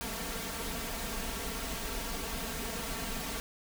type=noise with comb filter; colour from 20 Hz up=pink; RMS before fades=-37 dBFS; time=0.01-3.4 s; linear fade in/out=0 ms; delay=4.4 ms; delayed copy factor=+0.8; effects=none